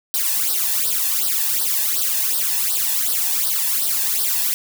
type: noise with flanger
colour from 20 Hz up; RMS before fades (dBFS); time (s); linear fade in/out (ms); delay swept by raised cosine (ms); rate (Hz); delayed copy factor
blue; -20; 0.14-4.54; 0; 0.21 to 1.17; 2.7; +0.85
effects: none